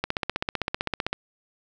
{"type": "click train", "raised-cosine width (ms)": 0.3, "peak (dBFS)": -9, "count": 18, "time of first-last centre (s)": [0.04, 1.13], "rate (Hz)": 15.6, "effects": []}